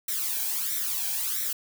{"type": "noise with flanger", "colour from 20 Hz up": "blue", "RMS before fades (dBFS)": -29, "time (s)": [0.08, 1.53], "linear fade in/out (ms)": 5, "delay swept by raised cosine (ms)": [0.52, 1.27], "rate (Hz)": 1.5, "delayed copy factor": 0.75, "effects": []}